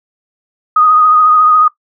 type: tone with vibrato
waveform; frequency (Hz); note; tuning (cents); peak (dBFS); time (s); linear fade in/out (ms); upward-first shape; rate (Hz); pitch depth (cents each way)
sine; 1244.5; D#6; 0; -5; 0.76-1.68; 5; sine; 14; 28
effects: noise-tail reverb RT60 0.1 s tail -18 dB re dry